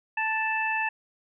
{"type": "harmonic tone", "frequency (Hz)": 880, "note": "A5", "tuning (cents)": 0, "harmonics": [1, 2, 3], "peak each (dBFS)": [-29, -29, -29], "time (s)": [0.17, 0.89], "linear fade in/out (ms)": 5, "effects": []}